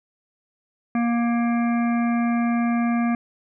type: harmonic tone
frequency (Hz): 235.6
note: A#3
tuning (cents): +19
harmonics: 1 / 3 / 5 / 7 / 9 / 10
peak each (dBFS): -19 / -29 / -33 / -36 / -38 / -39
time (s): 0.95-3.15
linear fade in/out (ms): 2
effects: none